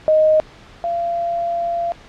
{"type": "tone pair in turn", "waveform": "sine", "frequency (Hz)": [622.3, 685.5], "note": ["D#5", "F5"], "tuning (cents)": [0, -32], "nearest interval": "major second", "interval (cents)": 168, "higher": "second", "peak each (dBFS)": [-10, -18], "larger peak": "first", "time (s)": [[0.08, 0.4], [0.84, 1.92]], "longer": "second", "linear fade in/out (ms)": 0, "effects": ["pink hiss -43 dBFS RMS until 2.08 s", "low-pass 4000 Hz 12 dB/octave"]}